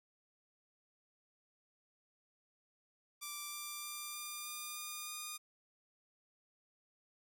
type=tone with pitch steps; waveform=5% pulse; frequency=1174.7 / 1182.2 / 1189.7 / 1197.3 / 1204.9 / 1212.6 / 1220.3 Hz; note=D6 / D6 / D6 / D6 / D6 / D#6 / D#6; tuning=0 / +11 / +22 / +33 / +44 / -45 / -34 cents; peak=-31 dBFS; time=3.21-5.38 s; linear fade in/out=20 ms; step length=310 ms; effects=none